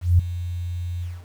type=tone with ADSR envelope; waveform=sine; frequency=87.7 Hz; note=F2; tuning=8 cents sharp; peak=-10 dBFS; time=0.01-1.26 s; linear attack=180 ms; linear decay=6 ms; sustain=-15 dB; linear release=240 ms; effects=8-bit